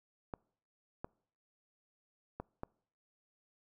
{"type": "clicks", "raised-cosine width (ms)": 1, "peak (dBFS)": -26, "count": 4, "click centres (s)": [0.338, 1.045, 2.4, 2.634], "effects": ["noise-tail reverb RT60 0.6 s tail -26 dB re dry"]}